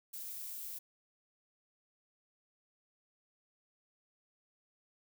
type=noise; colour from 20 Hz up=violet; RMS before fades=-44 dBFS; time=0.13-0.79 s; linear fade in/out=10 ms; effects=none